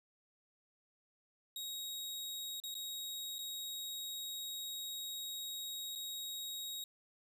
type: tone with dropouts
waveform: sawtooth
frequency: 3784 Hz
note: A#7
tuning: 25 cents sharp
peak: -38 dBFS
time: 1.56-6.84 s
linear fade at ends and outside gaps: 2 ms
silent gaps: 2.601-2.637 / 2.743-2.751 / 3.384-3.389 / 5.953-5.957 s
effects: none